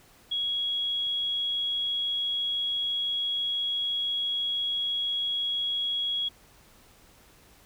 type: tone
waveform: sine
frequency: 3322 Hz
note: G#7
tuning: in tune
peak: -26 dBFS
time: 0.31-6.29 s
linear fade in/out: 10 ms
effects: pink hiss -57 dBFS RMS until 7.65 s